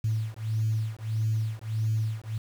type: beating tone pair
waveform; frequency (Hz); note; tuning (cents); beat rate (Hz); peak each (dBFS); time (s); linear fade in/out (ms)
sine; 109.2 / 110.8; A2 / A2; -13 / +13; 1.6; -28; 0.04-2.38; 5
effects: tanh soft clip ceiling -18 dBFS + 8-bit